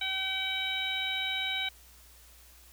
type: harmonic tone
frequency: 765 Hz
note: G5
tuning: 42 cents flat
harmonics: 1 / 2 / 3 / 4 / 5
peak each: -42 / -40 / -34 / -36 / -34 dBFS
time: 0.01-1.69 s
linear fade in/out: 5 ms
effects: added 60 Hz sine -57 dBFS peak until 2.72 s + white hiss -57 dBFS RMS until 2.72 s